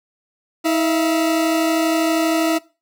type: tone pair together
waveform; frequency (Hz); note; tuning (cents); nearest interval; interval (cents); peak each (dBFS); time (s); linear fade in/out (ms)
40% pulse; 321.1 / 674.7; E4 / E5; -45 / +40; octave + minor second; 1285; -16 / -21; 0.64-2.59; 20
effects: noise-tail reverb RT60 0.3 s tail -20 dB re dry